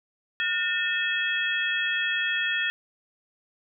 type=tone cluster; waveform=sine; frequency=1435 / 1806 / 2596 / 3299 Hz; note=F6 / A6 / E7 / G#7; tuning=+47 / +45 / -27 / -12 cents; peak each=-32 / -26 / -31 / -31 dBFS; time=0.4-2.7 s; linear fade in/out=0 ms; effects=none